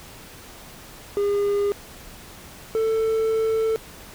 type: tone pair in turn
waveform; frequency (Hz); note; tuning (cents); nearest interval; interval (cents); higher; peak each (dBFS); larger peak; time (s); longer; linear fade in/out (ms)
triangle; 405.8 / 444.3; G#4 / A4; -40 / +17; major second; 157; second; -17; neither; 1.17-1.72 / 2.75-3.76; second; 0
effects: pink hiss -43 dBFS RMS until 4.14 s

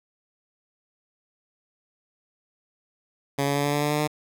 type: tone with pitch steps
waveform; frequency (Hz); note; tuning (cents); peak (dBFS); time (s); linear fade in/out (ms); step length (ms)
10% pulse; 140.2 / 141.67 / 143.15 / 144.64 / 146.15 / 147.68 / 149.22 / 150.78; C#3 / C#3 / D3 / D3 / D3 / D3 / D3 / D3; +20 / +38 / -44 / -26 / -8 / +10 / +28 / +46; -14; 3.38-4.076; 10; 87
effects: none

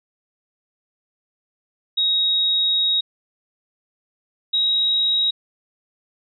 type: tone pair in turn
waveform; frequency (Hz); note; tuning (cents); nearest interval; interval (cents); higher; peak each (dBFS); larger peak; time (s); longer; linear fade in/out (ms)
sine; 3780 / 3811; A#7 / A#7; +23 / +38; unison; 15; second; -16; neither; 1.97-3.01 / 4.53-5.31; first; 10
effects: none

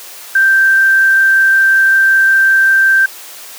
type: tone with frequency modulation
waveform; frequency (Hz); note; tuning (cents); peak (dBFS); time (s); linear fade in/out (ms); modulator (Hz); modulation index
sine; 1568; G6; 0; -6; 0.35-3.06; 5; 25.4; 0.24
effects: white hiss -32 dBFS RMS until 3.58 s + high-pass 400 Hz 12 dB/octave

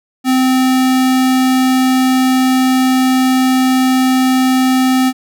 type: tone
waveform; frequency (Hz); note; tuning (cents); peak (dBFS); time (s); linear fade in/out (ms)
square; 258.7; C4; -19; -10; 0.24-5.13; 50
effects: none

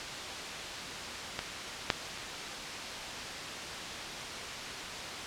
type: clicks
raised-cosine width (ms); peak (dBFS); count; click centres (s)
0.2; -14 / -6 / -23; 3; 1.391 / 1.902 / 2.175
effects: white hiss -38 dBFS RMS until 5.26 s + low-pass 5000 Hz 12 dB/octave

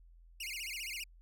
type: tone with vibrato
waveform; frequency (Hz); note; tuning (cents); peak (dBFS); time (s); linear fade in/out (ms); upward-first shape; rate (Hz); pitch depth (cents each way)
sawtooth; 2466; D#7; -16; -36; 0.4-1.04; 5; sine; 15; 290
effects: added 42 Hz sine -56 dBFS peak until 1.21 s

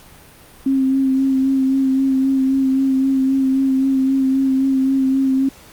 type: tone with vibrato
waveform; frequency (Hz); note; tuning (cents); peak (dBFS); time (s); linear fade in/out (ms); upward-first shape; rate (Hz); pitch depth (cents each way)
sine; 266.7; C4; +33; -13; 0.66-5.49; 5; sine; 3.8; 21
effects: pink hiss -44 dBFS RMS until 5.72 s + Opus 48 kbps

